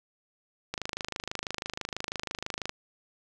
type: click train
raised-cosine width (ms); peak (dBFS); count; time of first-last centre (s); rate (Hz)
0.2; -15; 52; 0.74-2.694; 26.1
effects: none